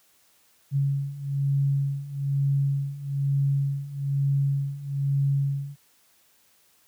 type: beating tone pair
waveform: sine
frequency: 138.59 / 139.69 Hz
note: C#3 / C#3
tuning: 0 / +14 cents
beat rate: 1.1 Hz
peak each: -27 / -24 dBFS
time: 0.71-5.76 s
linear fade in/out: 50 ms
effects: white hiss -62 dBFS RMS until 6.87 s + high-pass 60 Hz 12 dB/octave